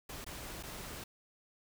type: noise with dropouts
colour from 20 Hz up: pink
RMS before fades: -45 dBFS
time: 0.09-1.04 s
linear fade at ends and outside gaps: 5 ms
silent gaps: 0.245-0.264 / 0.628-0.633 s
effects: none